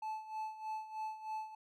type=tone with tremolo; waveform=triangle; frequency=870 Hz; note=A5; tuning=20 cents flat; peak=-35 dBFS; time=0.02-1.55 s; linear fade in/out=5 ms; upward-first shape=sine; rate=3.2 Hz; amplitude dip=75%; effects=none